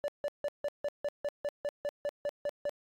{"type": "tone bursts", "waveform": "triangle", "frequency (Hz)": 580, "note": "D5", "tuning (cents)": -22, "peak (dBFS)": -28, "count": 14, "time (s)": [0.04, 2.694], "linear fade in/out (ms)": 0, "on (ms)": 41, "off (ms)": 160, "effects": ["AAC 64 kbps"]}